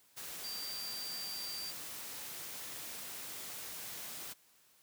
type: tone in noise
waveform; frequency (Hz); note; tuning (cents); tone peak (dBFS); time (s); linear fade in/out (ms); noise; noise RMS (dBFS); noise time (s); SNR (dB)
sine; 4699; D8; 0; -41; 0.43-1.72; 20; white; -45; 0.16-4.34; +1
effects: white hiss -67 dBFS RMS until 4.82 s + high-pass 80 Hz 12 dB/octave